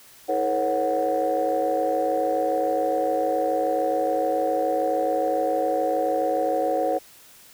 sine tone cluster, 321.2 / 427.8 / 480 / 547 / 738 Hz, E4 / A4 / B4 / C#5 / F#5, -45 / -49 / -49 / -23 / -5 cents, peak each -29 / -31 / -27 / -24 / -24 dBFS, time 0.28-6.99 s, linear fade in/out 20 ms, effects tanh soft clip ceiling -13 dBFS + white hiss -50 dBFS RMS until 7.53 s

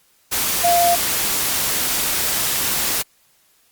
sine tone in noise, 695 Hz, F5, 9 cents flat, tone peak -13 dBFS, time 0.63-0.96 s, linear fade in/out 20 ms, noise white, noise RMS -20 dBFS, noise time 0.31-3.03 s, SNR +4 dB, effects white hiss -58 dBFS RMS until 3.71 s + Opus 48 kbps

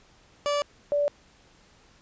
30% pulse / sine tone pair in turn, 580 / 580 Hz, D5 / D5, -22 / -22 cents, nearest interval unison, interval 0 cents, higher neither, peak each -21 / -21 dBFS, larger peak neither, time 0.46-0.62 / 0.92-1.08 s, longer neither, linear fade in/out 0 ms, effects pink hiss -58 dBFS RMS until 2.01 s + resampled to 16000 Hz

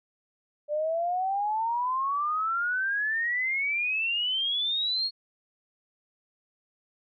sine exponential sweep, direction up, 586 to 4349 Hz, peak -25 dBFS, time 0.68-5.11 s, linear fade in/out 50 ms, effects none

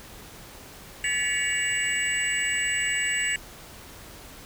sine tone cluster, 1724 / 1953 / 2242 / 2814 / 7880 Hz, A6 / B6 / C#7 / F7 / B8, -36 / -20 / +19 / +12 / -5 cents, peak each -30 dBFS, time 1.04-3.36 s, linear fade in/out 2 ms, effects pink hiss -45 dBFS RMS until 4.45 s

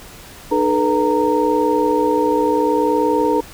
sine tone cluster, 302.5 / 428.3 / 488.9 / 924 Hz, D#4 / A4 / B4 / A#5, -49 / -47 / -18 / -16 cents, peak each -19 dBFS, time 0.51-3.41 s, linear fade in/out 10 ms, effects pink hiss -39 dBFS RMS until 3.53 s

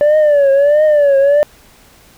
sine tone with vibrato, 580 Hz, D5, 22 cents flat, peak -4 dBFS, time 0.01-1.43 s, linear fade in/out 0 ms, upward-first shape triangle, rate 1.5 Hz, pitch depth 120 cents each way, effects tanh soft clip ceiling -6 dBFS + pink hiss -45 dBFS RMS until 2.17 s

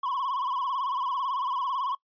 triangle tone with vibrato, 1046.5 Hz, C6, in tune, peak -25 dBFS, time 0.03-1.95 s, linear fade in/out 5 ms, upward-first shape sine, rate 18 Hz, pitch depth 120 cents each way, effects noise-tail reverb RT60 0.1 s tail -21 dB re dry + resampled to 11025 Hz

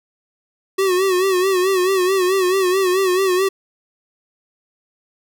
square tone with vibrato, 374.6 Hz, F#4, 21 cents sharp, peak -15 dBFS, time 0.78-3.49 s, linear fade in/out 10 ms, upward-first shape sine, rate 4.6 Hz, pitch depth 75 cents each way, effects none

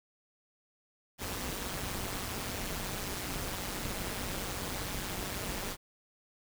pink noise with amplitude modulation, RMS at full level -34 dBFS, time 1.18-5.77 s, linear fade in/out 50 ms, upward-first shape sine, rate 191 Hz, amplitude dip 75%, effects none

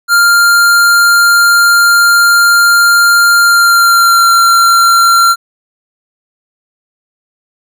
square tone with pitch glide, 1396.9 to 1372.9 Hz, F6 to F6, 0 to -30 cents, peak -5 dBFS, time 0.08-5.36 s, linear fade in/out 50 ms, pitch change -30 cents, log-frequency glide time 3.4-4.29 s, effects none

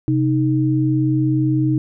sine tone pair together, 130.81 / 311.1 Hz, C3 / D#4, 0 / 0 cents, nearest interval octave + minor third, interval 1500 cents, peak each -17 dBFS, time 0.08-1.78 s, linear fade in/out 0 ms, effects none

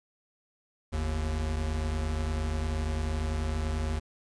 square tone pair together, 48.95 / 77.7 Hz, G1 / D#2, -2 / -2 cents, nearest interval minor sixth, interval 800 cents, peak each -34 / -30 dBFS, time 0.92-4 s, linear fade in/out 20 ms, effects resampled to 22050 Hz + 10-bit

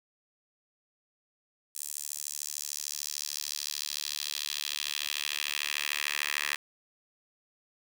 10% pulse tone with high-pass filter sweep, 73.42 Hz, D2, in tune, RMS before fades -35 dBFS, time 1.75-6.56 s, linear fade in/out 5 ms, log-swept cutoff 8200 to 2000 Hz, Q 1.8, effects none

